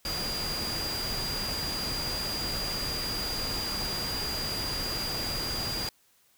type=tone in noise; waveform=sine; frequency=4806 Hz; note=D8; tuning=39 cents sharp; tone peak=-32 dBFS; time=0.05-5.89 s; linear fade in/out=2 ms; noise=pink; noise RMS=-35 dBFS; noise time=0.05-5.89 s; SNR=0 dB; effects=white hiss -65 dBFS RMS until 6.37 s